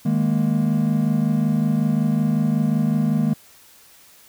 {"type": "chord", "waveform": "triangle", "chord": "D# suspended fourth", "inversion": "none", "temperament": "equal", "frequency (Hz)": [155.56, 207.7, 233.1], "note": ["D#3", "G#3", "A#3"], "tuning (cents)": [0, 0, 0], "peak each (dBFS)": -19, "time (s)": [0.05, 3.34], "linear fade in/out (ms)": 10, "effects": ["tanh soft clip ceiling -6 dBFS", "white hiss -50 dBFS RMS until 4.28 s"]}